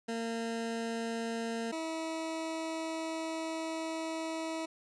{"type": "tone pair in turn", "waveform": "20% pulse", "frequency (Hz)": [229.1, 322.9], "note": ["A#3", "E4"], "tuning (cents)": [-30, -36], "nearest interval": "tritone", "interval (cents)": 594, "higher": "second", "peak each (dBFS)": [-29, -30], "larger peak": "first", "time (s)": [[0.08, 1.72], [1.72, 4.66]], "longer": "second", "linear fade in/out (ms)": 10, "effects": ["resampled to 22050 Hz"]}